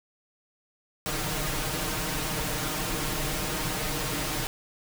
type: noise with comb filter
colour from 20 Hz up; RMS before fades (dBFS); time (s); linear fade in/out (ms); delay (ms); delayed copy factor
pink; -30; 1.06-4.47; 0; 6.5; +0.9
effects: none